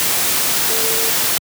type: tone in noise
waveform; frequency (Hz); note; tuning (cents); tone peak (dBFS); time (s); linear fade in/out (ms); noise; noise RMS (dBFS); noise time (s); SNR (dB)
sine; 449.4; A4; +37; -25; 0.7-1.1; 0; white; -17; 0-1.38; -11
effects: high-pass 100 Hz 12 dB/octave